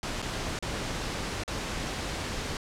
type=noise with dropouts; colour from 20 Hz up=pink; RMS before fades=-33 dBFS; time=0.03-2.57 s; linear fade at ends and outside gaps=1 ms; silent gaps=0.219-0.225 / 0.589-0.625 / 1.436-1.478 s; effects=low-pass 7000 Hz 12 dB/octave